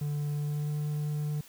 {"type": "tone with pitch glide", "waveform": "triangle", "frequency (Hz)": [146.83, 149.22], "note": ["D3", "D3"], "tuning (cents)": [0, 28], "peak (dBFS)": -27, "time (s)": [0.01, 1.41], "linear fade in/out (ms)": 5, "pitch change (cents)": 28, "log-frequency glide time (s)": [0.34, 0.75], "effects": ["white hiss -54 dBFS RMS until 1.48 s"]}